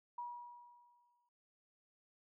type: tone with exponential decay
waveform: sine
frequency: 963 Hz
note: B5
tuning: 44 cents flat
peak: -40 dBFS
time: 0.18-1.29 s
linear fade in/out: 5 ms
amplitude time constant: 240 ms
effects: none